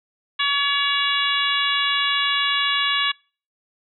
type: harmonic tone with a mistuned harmonic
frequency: 566 Hz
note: C#5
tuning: 36 cents sharp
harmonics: 2 / 3 / 4 / 5 / 6 / 7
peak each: -25 / -25 / -27 / -25 / -24 / -29 dBFS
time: 0.39-3.12 s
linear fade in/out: 10 ms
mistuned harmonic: 7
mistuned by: -40 cents
effects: noise-tail reverb RT60 0.4 s tail -26 dB re dry